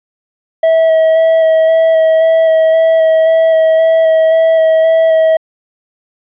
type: tone with vibrato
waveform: triangle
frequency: 646 Hz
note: E5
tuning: 35 cents flat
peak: -4 dBFS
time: 0.63-5.37 s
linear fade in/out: 5 ms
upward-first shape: square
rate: 1.9 Hz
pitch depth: 11 cents each way
effects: resampled to 8000 Hz